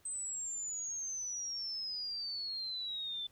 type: exponential sweep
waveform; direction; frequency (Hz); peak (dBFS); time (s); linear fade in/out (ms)
sine; down; 8250 to 3506; -37; 0.05-3.27; 5
effects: pink hiss -68 dBFS RMS until 3.31 s